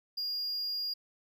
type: tone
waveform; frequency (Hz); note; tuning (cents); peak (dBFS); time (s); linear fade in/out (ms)
triangle; 4833; D8; +49; -31; 0.17-0.94; 10
effects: none